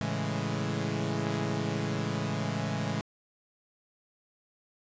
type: chord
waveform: sawtooth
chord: A major seventh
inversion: none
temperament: equal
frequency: 110 / 138.59 / 164.81 / 207.7 Hz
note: A2 / C#3 / E3 / G#3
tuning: 0 / 0 / 0 / 0 cents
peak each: -31 dBFS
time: 0.01-3.01 s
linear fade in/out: 0 ms
effects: resampled to 16000 Hz